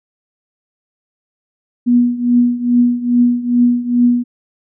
sine tone with tremolo, 242.6 Hz, B3, 31 cents flat, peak -6 dBFS, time 1.86-4.24 s, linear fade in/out 20 ms, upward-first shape triangle, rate 2.4 Hz, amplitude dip 85%, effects none

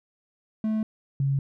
triangle / sine tone pair in turn, 217.6 / 137.75 Hz, A3 / C#3, -19 / -11 cents, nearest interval minor sixth, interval 792 cents, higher first, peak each -21 dBFS, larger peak neither, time 0.64-0.83 / 1.2-1.39 s, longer neither, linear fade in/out 2 ms, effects none

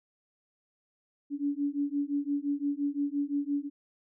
sine beating tone pair, 283 / 288.8 Hz, C#4 / D4, +36 / -29 cents, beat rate 5.8 Hz, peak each -31 dBFS, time 1.3-3.7 s, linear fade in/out 50 ms, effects none

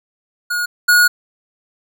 square tone pair in turn, 1442 / 1448.1 Hz, F#6 / F#6, -45 / -38 cents, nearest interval unison, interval 7 cents, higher second, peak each -18 / -9 dBFS, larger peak second, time 0.5-0.66 / 0.88-1.08 s, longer second, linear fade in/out 10 ms, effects none

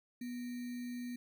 sine tone with sample-and-hold, 244.2 Hz, B3, 19 cents flat, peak -39 dBFS, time 0.21-1.16 s, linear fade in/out 5 ms, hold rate 2100 Hz, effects none

